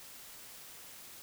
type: silence
effects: white hiss -51 dBFS RMS until 1.22 s